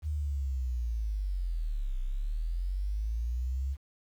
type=linear two-way sweep; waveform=sine; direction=down then up; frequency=77.7 to 30.87 to 69.1 Hz; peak=-29 dBFS; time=0.02-3.77 s; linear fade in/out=50 ms; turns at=2 s; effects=10-bit